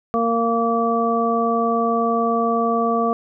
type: harmonic tone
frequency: 230.9 Hz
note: A#3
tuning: 16 cents flat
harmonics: 1 / 2 / 3 / 5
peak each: -22 / -22 / -22 / -22 dBFS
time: 0.14-3.13 s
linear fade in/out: 0 ms
effects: none